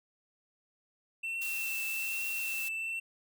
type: tone with vibrato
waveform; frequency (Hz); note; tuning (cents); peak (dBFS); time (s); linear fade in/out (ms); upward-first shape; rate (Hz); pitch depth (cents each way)
triangle; 2685; E7; +31; -32; 1.23-3; 10; triangle; 1.2; 25
type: noise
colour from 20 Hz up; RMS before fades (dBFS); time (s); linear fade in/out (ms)
blue; -40; 1.41-2.69; 10
effects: none